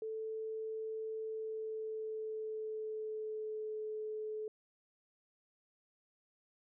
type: tone with pitch glide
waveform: sine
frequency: 440 to 430.9 Hz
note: A4 to A4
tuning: 0 to -36 cents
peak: -38 dBFS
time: 0.02-4.48 s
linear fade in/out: 2 ms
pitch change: -36 cents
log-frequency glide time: 1.21-3.82 s
effects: none